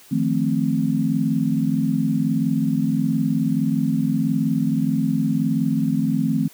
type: chord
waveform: sine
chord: F dominant seventh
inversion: third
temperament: equal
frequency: 155.56 / 174.61 / 220 / 261.6 Hz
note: Eb3 / F3 / A3 / C4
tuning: 0 / 0 / 0 / 0 cents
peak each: -23 / -25 / -22 / -22 dBFS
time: 0.11-6.48 s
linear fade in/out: 10 ms
effects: white hiss -48 dBFS RMS until 6.53 s + high-pass 100 Hz 12 dB/octave